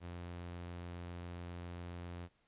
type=tone; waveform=sawtooth; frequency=87.31 Hz; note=F2; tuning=in tune; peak=-40 dBFS; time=0-2.29 s; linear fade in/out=50 ms; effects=pink hiss -75 dBFS RMS until 2.47 s + resampled to 8000 Hz